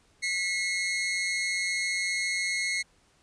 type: tone pair together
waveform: sawtooth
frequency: 1975.5 / 2161 Hz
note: B6 / C#7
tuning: 0 / -45 cents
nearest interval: major second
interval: 155 cents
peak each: -31 / -24 dBFS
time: 0.22-2.83 s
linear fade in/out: 20 ms
effects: pink hiss -64 dBFS RMS until 3.22 s + resampled to 22050 Hz